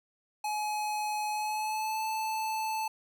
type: tone with pitch glide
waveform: square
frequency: 846 to 875.8 Hz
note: G#5 to A5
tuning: +32 to -8 cents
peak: -31 dBFS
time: 0.44-2.88 s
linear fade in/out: 5 ms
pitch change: +60 cents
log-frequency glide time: 1.3-2.03 s
effects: none